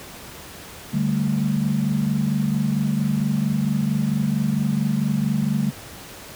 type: chord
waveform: sine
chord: D suspended fourth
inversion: none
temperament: just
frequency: 146.83 / 195.78 / 220.2 Hz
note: D3 / G3 / A3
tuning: 0 / -2 / +2 cents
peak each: -23 dBFS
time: 0.93-5.71 s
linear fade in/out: 10 ms
effects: pink hiss -39 dBFS RMS until 6.35 s + high-pass 60 Hz 12 dB/octave